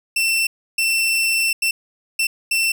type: tone bursts at uneven times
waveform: sawtooth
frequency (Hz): 2688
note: E7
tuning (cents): +33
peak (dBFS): -13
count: 5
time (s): 0.16-0.47 / 0.78-1.53 / 1.62-1.71 / 2.19-2.27 / 2.51-2.72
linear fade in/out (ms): 5
effects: none